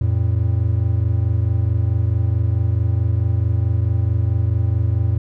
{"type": "tone pair together", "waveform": "triangle", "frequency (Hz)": [87.51, 112.1], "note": ["F2", "A2"], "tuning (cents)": [4, 33], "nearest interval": "major third", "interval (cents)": 429, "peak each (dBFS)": -16, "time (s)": [0.01, 5.18], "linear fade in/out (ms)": 5, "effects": []}